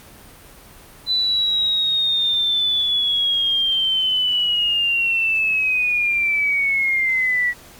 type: linear sweep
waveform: sine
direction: down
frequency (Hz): 4011 to 1936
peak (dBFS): -16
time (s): 1.06-7.54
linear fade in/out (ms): 50
effects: pink hiss -44 dBFS RMS until 7.79 s + Opus 48 kbps